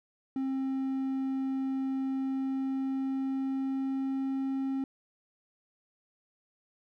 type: tone with pitch glide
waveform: triangle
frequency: 266.5 to 268.5 Hz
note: C4 to C4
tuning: +32 to +45 cents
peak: -27 dBFS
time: 0.36-4.84 s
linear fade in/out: 2 ms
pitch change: +13 cents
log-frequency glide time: 1.98-4.43 s
effects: none